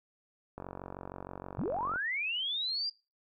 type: click train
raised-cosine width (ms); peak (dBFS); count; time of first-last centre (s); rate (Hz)
1; -27; 65; 0.58-1.959; 46.4
type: linear sweep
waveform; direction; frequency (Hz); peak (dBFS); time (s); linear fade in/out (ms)
sine; up; 83.6 to 4862; -31; 1.58-2.9; 10
effects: noise-tail reverb RT60 0.3 s tail -23 dB re dry